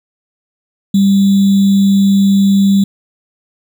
sine tone with sample-and-hold, 197.3 Hz, G3, 11 cents sharp, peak -6 dBFS, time 0.94-2.84 s, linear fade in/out 5 ms, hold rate 3675 Hz, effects none

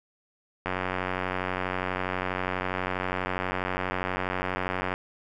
click train, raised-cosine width 0.5 ms, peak -13 dBFS, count 396, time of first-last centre 0.66-4.94 s, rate 92.3 Hz, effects none

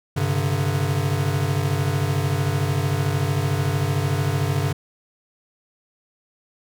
square chord, G suspended fourth, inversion none, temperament equal with one note detuned, 98 / 133.48 / 146.83 Hz, G2 / C3 / D3, 0 / +35 / 0 cents, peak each -25 dBFS, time 0.16-4.73 s, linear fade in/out 10 ms, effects none

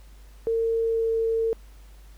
sine tone with pitch glide, 454.9 to 452 Hz, A#4 to A4, -42 to +47 cents, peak -21 dBFS, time 0.47-1.53 s, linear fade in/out 0 ms, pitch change -11 cents, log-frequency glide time 0.83-1.1 s, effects added 50 Hz sine -45 dBFS peak until 2.17 s + pink hiss -58 dBFS RMS until 2.17 s

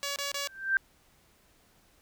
5% pulse tone bursts, 565 Hz, C#5, 33 cents sharp, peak -20 dBFS, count 3, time 0.03-0.474 s, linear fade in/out 0 ms, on 130 ms, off 27 ms
sine tone with exponential growth, 1568 Hz, G6, in tune, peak -19 dBFS, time 0.44-0.77 s, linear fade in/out 1 ms, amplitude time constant 71 ms
effects pink hiss -64 dBFS RMS until 2.01 s

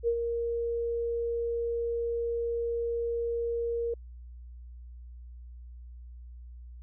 sine tone with ADSR envelope, 467.8 Hz, A#4, 6 cents sharp, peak -22 dBFS, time 0.03-3.94 s, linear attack 46 ms, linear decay 71 ms, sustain -6 dB, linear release 4 ms, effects added 60 Hz sine -43 dBFS peak until 6.82 s

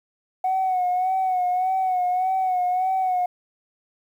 sine tone with vibrato, 740 Hz, F#5, in tune, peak -18 dBFS, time 0.44-3.26 s, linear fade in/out 5 ms, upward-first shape sine, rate 1.7 Hz, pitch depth 48 cents each way, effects tanh soft clip ceiling -16 dBFS + 9-bit

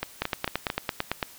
two click trains, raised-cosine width 0.3 ms, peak -9 / -11 dBFS, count 10 / 4, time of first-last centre 0.22-1.228 / 0.03-0.701 s, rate 8.93 / 4.47 Hz, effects white hiss -49 dBFS RMS until 1.38 s

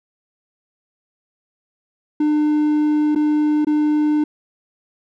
triangle tone with dropouts, 300.9 Hz, D4, 42 cents sharp, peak -12 dBFS, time 2.2-4.24 s, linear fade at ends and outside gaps 5 ms, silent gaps 3.15-3.158 / 3.648-3.669 s, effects none

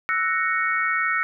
sine chord, F# dominant seventh, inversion third, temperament equal, 1318.5 / 1480 / 1864.7 / 2217 Hz, E6 / F#6 / A#6 / C#7, 0 / 0 / 0 / 0 cents, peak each -25 / -27 / -25 / -26 dBFS, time 0.09-1.23 s, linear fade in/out 0 ms, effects none

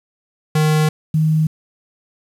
square / sine tone pair in turn, 154.3 / 156.73 Hz, D#3 / D#3, -14 / +13 cents, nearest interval unison, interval 27 cents, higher second, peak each -13 / -12 dBFS, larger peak second, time 0.55-0.89 / 1.14-1.47 s, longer first, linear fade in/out 5 ms, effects resampled to 32000 Hz + 7-bit

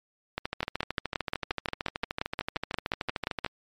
two click trains, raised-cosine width 0.3 ms, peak -12 / -14 dBFS, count 17 / 42, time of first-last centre 0.63-3.447 / 0.38-3.463 s, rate 5.68 / 13.3 Hz, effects MP3 64 kbps

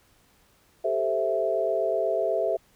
sine chord, A minor seventh, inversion third, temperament equal, 392 / 440 / 523.3 / 659.3 Hz, G4 / A4 / C5 / E5, 0 / 0 / 0 / 0 cents, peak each -30 / -30 / -30 / -25 dBFS, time 0.84-2.57 s, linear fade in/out 10 ms, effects pink hiss -62 dBFS RMS until 2.75 s

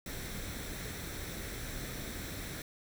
pink noise with comb filter, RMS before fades -41 dBFS, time 0.06-2.62 s, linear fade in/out 2 ms, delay 0.52 ms, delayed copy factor +0.5, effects none

